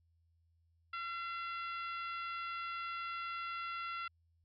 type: harmonic tone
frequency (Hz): 681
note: F5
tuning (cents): -44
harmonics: 2 / 3 / 4 / 5 / 6 / 7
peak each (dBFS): -40 / -48 / -48 / -54 / -58 / -60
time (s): 0.93-4.08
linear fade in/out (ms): 5
effects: added 83 Hz sine -70 dBFS peak until 4.44 s